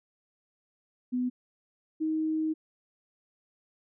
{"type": "tone pair in turn", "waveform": "sine", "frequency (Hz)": [249.7, 314.6], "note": ["B3", "D#4"], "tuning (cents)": [19, 19], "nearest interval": "major third", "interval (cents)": 400, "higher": "second", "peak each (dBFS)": -26, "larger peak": "neither", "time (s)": [[1.12, 1.3], [2, 2.54]], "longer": "second", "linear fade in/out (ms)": 20, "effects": []}